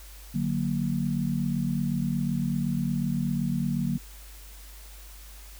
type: chord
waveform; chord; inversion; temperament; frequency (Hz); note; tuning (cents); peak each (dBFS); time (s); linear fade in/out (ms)
sine; D augmented; none; equal with one note detuned; 147.68 / 185 / 233.1; D3 / F#3 / A#3; +10 / 0 / 0; -29; 0.34-3.98; 10
effects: added 50 Hz sine -44 dBFS peak until 5.59 s + white hiss -50 dBFS RMS until 5.59 s